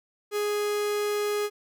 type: tone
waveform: 45% pulse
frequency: 415.3 Hz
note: G#4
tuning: in tune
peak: -25 dBFS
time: 0.31-1.5 s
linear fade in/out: 50 ms
effects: none